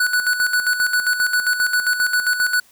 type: tone with tremolo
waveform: square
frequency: 1480 Hz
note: F#6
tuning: in tune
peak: -15 dBFS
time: 0-2.6 s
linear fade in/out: 5 ms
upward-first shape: square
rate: 7.5 Hz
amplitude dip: 60%
effects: white hiss -53 dBFS RMS until 2.71 s